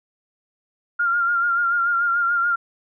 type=tone with vibrato; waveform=sine; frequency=1396.9 Hz; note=F6; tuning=in tune; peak=-17 dBFS; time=0.99-2.56 s; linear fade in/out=10 ms; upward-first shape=sine; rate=6.9 Hz; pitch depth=37 cents each way; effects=none